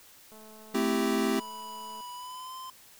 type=click train; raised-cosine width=1 ms; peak=-40 dBFS; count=367; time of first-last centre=0.32-2.007 s; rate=217 Hz
type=chord; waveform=square; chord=A minor seventh; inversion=none; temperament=equal; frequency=220 / 261.6 / 329.6 / 392 Hz; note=A3 / C4 / E4 / G4; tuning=0 / 0 / 0 / 0 cents; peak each=-31 / -31 / -34 / -31 dBFS; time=0.74-1.4 s; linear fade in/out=10 ms
type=tone with pitch glide; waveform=square; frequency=984 to 1035.3 Hz; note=B5 to C6; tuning=-7 to -19 cents; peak=-40 dBFS; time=1.33-2.7 s; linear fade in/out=2 ms; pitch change=+88 cents; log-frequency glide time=2.14-2.55 s
effects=white hiss -55 dBFS RMS until 2.99 s